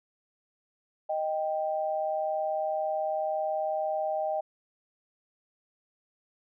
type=tone pair together; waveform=sine; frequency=623 / 784.9 Hz; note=D#5 / G5; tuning=+2 / +2 cents; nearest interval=major third; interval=400 cents; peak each=-29 / -31 dBFS; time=1.09-4.41 s; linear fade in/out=10 ms; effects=none